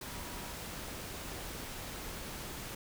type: tone in noise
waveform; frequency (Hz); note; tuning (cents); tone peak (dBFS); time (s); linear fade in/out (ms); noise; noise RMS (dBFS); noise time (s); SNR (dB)
sine; 958; A#5; +47; -53; 0.09-0.53; 5; pink; -43; 0.01-2.75; -13
effects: none